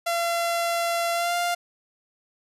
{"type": "tone with pitch glide", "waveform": "sawtooth", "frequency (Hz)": [682, 698.3], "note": ["F5", "F5"], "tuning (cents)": [-41, 0], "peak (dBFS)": -19, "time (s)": [0.06, 1.55], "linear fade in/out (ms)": 10, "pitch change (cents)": 41, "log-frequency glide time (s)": [1.13, 1.35], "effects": ["resampled to 32000 Hz"]}